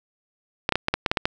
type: clicks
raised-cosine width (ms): 0.3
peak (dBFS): -4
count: 9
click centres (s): 0.691 / 0.723 / 0.756 / 0.884 / 0.94 / 1.062 / 1.115 / 1.172 / 1.255
effects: none